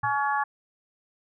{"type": "harmonic tone", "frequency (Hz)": 282.1, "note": "C#4", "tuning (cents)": 30, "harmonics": [3, 4, 5, 6], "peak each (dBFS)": [-26, -28, -34, -30], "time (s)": [0.03, 0.44], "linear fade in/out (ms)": 10}
{"type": "tone with exponential decay", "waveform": "sine", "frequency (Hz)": 116.54, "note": "A#2", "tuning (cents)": 0, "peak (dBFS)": -31, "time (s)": [0.03, 0.22], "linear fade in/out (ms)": 5, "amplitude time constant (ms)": 41}
{"effects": []}